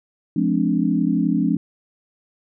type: chord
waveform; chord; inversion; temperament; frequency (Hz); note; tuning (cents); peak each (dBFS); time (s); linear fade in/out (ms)
sine; D half-diminished seventh; first; equal with one note detuned; 174.61 / 211 / 261.6 / 293.7; F3 / Ab3 / C4 / D4; 0 / +28 / 0 / 0; -22; 0.36-1.57; 5
effects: none